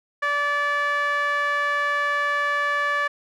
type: tone with band-pass filter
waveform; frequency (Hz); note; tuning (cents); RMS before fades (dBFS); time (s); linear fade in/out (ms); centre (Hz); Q
sawtooth; 579; D5; -25; -23; 0.22-3.08; 10; 1500; 7.5
effects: none